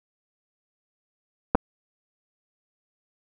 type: clicks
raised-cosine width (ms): 1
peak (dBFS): -5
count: 2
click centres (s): 1.549 / 1.553
effects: none